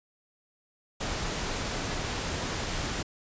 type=noise; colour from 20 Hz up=pink; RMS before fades=-32 dBFS; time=1-3.03 s; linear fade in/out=10 ms; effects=resampled to 16000 Hz